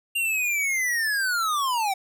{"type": "linear sweep", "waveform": "square", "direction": "down", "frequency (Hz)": [2800, 747], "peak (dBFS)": -23, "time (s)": [0.15, 1.94], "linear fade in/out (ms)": 10, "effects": []}